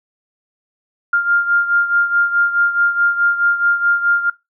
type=beating tone pair; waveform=sine; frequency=1400 / 1404.7 Hz; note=F6 / F6; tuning=+4 / +10 cents; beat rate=4.7 Hz; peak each=-14 / -19 dBFS; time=1.13-4.3 s; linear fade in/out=5 ms; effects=noise-tail reverb RT60 0.2 s tail -21 dB re dry